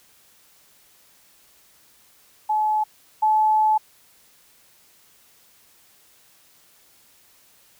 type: tone pair in turn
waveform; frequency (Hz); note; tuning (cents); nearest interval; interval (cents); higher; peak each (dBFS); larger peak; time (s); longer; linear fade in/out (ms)
sine; 857 / 863; A5 / A5; -46 / -34; unison; 12; second; -18 / -15; second; 2.49-2.84 / 3.22-3.78; second; 10
effects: white hiss -56 dBFS RMS until 7.79 s